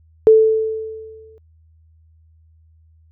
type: tone with exponential decay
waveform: sine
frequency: 440 Hz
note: A4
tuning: in tune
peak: -4 dBFS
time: 0.27-1.38 s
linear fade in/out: 0 ms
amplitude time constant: 240 ms
effects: added 80 Hz sine -49 dBFS peak until 3.11 s